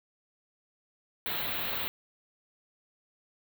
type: band-stop noise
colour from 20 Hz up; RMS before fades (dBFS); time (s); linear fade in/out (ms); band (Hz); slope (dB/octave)
white; -33; 1.26-1.88; 0; 4200 to 14000; 96
effects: none